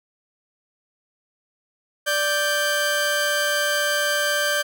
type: tone pair together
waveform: sawtooth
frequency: 587.3 / 1568 Hz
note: D5 / G6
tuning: 0 / 0 cents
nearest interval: octave + perfect fourth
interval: 1700 cents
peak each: -20 / -18 dBFS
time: 2.06-4.63 s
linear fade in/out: 20 ms
effects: none